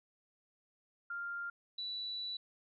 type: tone pair in turn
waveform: sine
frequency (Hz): 1396.9 / 3951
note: F6 / B7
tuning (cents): 0 / 0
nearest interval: octave + tritone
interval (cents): 1800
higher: second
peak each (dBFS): -38 / -38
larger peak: neither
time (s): 1.1-1.5 / 1.78-2.37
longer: second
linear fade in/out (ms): 5
effects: none